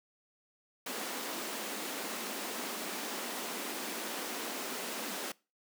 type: high-pass noise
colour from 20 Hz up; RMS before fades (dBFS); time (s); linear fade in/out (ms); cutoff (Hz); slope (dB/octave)
pink; -39; 0.86-5.32; 5; 210; 48
effects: noise-tail reverb RT60 0.3 s tail -23 dB re dry